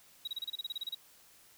triangle tone bursts, 3840 Hz, B7, 49 cents flat, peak -33 dBFS, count 13, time 0.25-0.948 s, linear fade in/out 5 ms, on 26 ms, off 30 ms, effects white hiss -61 dBFS RMS until 1.57 s

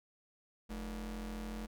45% pulse ring-modulated tone, 131.3 Hz, C3, 6 cents sharp, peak -37 dBFS, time 0.69-1.67 s, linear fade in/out 20 ms, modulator 84.6 Hz, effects none

